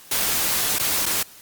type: noise with dropouts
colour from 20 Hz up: white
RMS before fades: -22 dBFS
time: 0.11-1.23 s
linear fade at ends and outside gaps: 5 ms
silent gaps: 0.786-0.795 / 1.057-1.062 s
effects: white hiss -46 dBFS RMS until 1.41 s + Opus 48 kbps